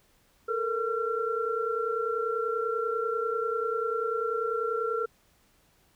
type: tone cluster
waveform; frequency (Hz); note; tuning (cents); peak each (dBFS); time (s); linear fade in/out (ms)
sine; 439.8 / 470 / 1363; A4 / A#4 / F6; -1 / +14 / -43; -31; 0.48-5.06; 10
effects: pink hiss -65 dBFS RMS until 5.95 s